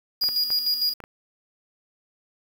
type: tone with tremolo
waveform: square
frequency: 4872 Hz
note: D#8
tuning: 37 cents flat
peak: -20 dBFS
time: 0.21-0.94 s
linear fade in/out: 10 ms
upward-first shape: square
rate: 6.6 Hz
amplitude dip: 55%
type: clicks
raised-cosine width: 0.5 ms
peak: -23 dBFS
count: 5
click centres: 0.238 / 0.289 / 0.504 / 1.003 / 1.039 s
effects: 7-bit